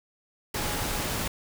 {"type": "tone in noise", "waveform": "sine", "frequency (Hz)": 834, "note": "G#5", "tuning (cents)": 7, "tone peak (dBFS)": -41, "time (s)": [0.57, 1.04], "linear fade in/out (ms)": 5, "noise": "pink", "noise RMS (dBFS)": -30, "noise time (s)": [0.54, 1.28], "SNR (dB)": -14, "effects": []}